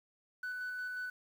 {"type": "tone with tremolo", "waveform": "sine", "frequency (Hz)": 1493, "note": "F#6", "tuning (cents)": 15, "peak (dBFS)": -34, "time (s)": [0.43, 1.1], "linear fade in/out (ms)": 5, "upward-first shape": "square", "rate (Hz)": 5.6, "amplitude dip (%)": 25, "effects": ["tanh soft clip ceiling -36 dBFS", "10-bit"]}